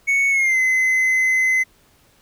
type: tone with pitch glide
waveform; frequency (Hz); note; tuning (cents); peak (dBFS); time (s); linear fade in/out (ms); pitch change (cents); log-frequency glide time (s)
triangle; 2217 to 2045; C#7 to C7; 0 to -40; -13; 0.07-1.64; 20; -140; 0.3-0.59
effects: pink hiss -56 dBFS RMS until 2.21 s